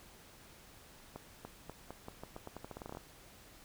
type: accelerating click train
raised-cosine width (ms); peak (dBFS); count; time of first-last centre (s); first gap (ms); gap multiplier
1; -30; 18; 1.16-2.971; 290; 0.85
effects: pink hiss -58 dBFS RMS until 3.64 s